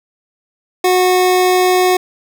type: tone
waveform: 25% pulse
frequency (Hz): 366.1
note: F#4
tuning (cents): -18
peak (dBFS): -6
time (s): 0.84-1.97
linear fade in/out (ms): 5
effects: none